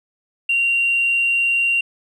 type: tone with tanh clipping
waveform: triangle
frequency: 2762 Hz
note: F7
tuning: 20 cents flat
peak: -15 dBFS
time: 0.49-1.81 s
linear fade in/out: 5 ms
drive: 4 dB
effects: none